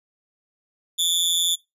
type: tone with amplitude modulation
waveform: sawtooth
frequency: 3493 Hz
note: A7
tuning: 13 cents flat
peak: -12 dBFS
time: 0.98-1.56 s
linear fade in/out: 20 ms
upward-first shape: sine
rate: 172 Hz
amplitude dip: 85%
effects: noise-tail reverb RT60 0.2 s tail -21 dB re dry + resampled to 32000 Hz